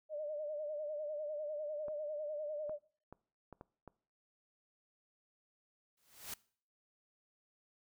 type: tone with vibrato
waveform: sine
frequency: 602 Hz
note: D5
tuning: 43 cents sharp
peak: -38 dBFS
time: 0.09-2.79 s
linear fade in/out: 50 ms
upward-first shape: sine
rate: 10 Hz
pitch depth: 64 cents each way
type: clicks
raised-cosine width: 1 ms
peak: -36 dBFS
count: 6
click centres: 1.883 / 2.695 / 3.126 / 3.527 / 3.611 / 3.877 s
type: noise with exponential growth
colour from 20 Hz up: white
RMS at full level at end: -41 dBFS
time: 5.97-6.34 s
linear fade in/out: 5 ms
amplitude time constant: 80 ms
effects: noise-tail reverb RT60 0.5 s tail -22 dB re dry